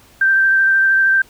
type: tone with vibrato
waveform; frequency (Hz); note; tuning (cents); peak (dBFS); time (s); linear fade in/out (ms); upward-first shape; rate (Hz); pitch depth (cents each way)
sine; 1568; G6; 0; -10; 0.21-1.22; 5; triangle; 13; 16
effects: pink hiss -48 dBFS RMS until 1.29 s